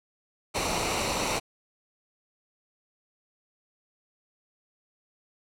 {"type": "noise with comb filter", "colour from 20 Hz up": "pink", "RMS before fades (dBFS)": -28, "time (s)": [0.54, 1.4], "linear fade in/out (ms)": 20, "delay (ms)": 0.6, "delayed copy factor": -0.6, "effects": ["low-pass 9000 Hz 12 dB/octave"]}